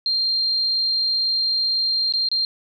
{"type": "tone with dropouts", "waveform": "sine", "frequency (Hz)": 4186, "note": "C8", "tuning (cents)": 0, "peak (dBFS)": -18, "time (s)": [0.06, 2.45], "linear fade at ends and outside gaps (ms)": 1, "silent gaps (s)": [[2.124, 2.137], [2.287, 2.315]], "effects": ["10-bit"]}